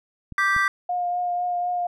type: clicks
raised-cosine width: 5 ms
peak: -24 dBFS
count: 2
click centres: 0.323 / 0.564 s
type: chord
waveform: triangle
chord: G major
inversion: second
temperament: just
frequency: 1176 / 1568 / 1960 Hz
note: D6 / G6 / B6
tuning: +2 / 0 / -14 cents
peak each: -21 dBFS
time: 0.38-0.68 s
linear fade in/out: 2 ms
type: tone with vibrato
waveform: sine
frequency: 711 Hz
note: F5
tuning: 31 cents sharp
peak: -22 dBFS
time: 0.89-1.87 s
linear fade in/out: 5 ms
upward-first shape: triangle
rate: 4 Hz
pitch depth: 17 cents each way
effects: none